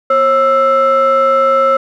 triangle ring-modulated tone, 392 Hz, G4, in tune, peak -3 dBFS, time 0.1-1.77 s, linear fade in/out 5 ms, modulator 931 Hz, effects none

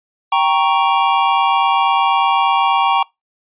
square chord, G diminished, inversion none, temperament equal, 784 / 932.3 / 1108.7 Hz, G5 / Bb5 / Db6, 0 / 0 / 0 cents, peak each -17 dBFS, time 0.32-3.03 s, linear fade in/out 5 ms, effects noise-tail reverb RT60 0.2 s tail -25 dB re dry + resampled to 8000 Hz

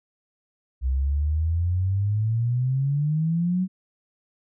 sine exponential sweep, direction up, 63 to 189.3 Hz, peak -20 dBFS, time 0.81-3.68 s, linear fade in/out 50 ms, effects none

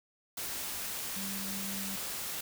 sine tone in noise, 196 Hz, G3, in tune, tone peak -40 dBFS, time 1.16-1.96 s, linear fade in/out 5 ms, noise white, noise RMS -38 dBFS, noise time 0.37-2.41 s, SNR -5 dB, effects none

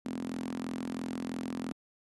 sawtooth tone with high-pass filter, 43 Hz, F1, 26 cents flat, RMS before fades -37 dBFS, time 0.05-1.72 s, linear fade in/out 0 ms, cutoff 240 Hz, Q 7.5, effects AAC 32 kbps

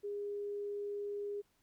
sine tone, 408.4 Hz, G#4, 29 cents flat, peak -37 dBFS, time 0.03-1.42 s, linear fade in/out 20 ms, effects pink hiss -75 dBFS RMS until 1.62 s

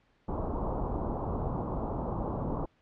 pink low-pass noise, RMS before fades -33 dBFS, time 0.28-2.66 s, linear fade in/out 10 ms, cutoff 1100 Hz, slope 48 dB/octave, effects pink hiss -68 dBFS RMS until 2.81 s + low-pass 3000 Hz 12 dB/octave

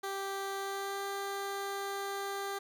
15% pulse tone with pitch glide, 392 to 396.3 Hz, G4 to G4, 0 to +19 cents, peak -29 dBFS, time 0.03-2.59 s, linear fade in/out 10 ms, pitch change +19 cents, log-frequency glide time 0.59-1.04 s, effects none

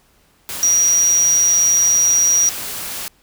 sine tone in noise, 5760 Hz, F#8, 47 cents flat, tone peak -11 dBFS, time 0.63-2.49 s, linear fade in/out 0 ms, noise white, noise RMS -27 dBFS, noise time 0.49-3.08 s, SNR +13 dB, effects pink hiss -56 dBFS RMS until 3.22 s

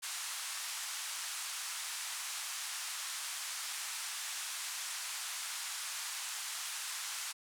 white band-pass noise, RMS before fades -41 dBFS, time 0.02-7.33 s, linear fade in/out 20 ms, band 910 to 10000 Hz, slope 24 dB/octave, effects none

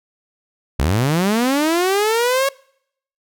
sawtooth linear sweep, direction up, 58.27 to 555 Hz, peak -11 dBFS, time 0.79-2.49 s, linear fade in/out 5 ms, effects noise-tail reverb RT60 0.7 s tail -25 dB re dry

